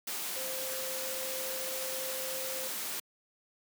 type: tone in noise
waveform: sine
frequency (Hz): 523.3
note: C5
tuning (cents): 0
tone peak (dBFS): -40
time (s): 0.36-2.68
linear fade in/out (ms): 5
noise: white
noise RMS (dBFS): -37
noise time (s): 0.07-3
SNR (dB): -6
effects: high-pass 200 Hz 12 dB/octave